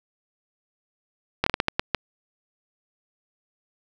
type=slowing click train; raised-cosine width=0.3 ms; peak=-4 dBFS; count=8; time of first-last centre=1.44-1.947 s; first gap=24 ms; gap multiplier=1.36; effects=none